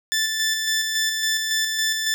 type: tone with tremolo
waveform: 15% pulse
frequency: 1760 Hz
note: A6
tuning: in tune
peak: -13 dBFS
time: 0.12-2.14 s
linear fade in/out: 0 ms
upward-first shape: square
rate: 3.6 Hz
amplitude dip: 35%
effects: none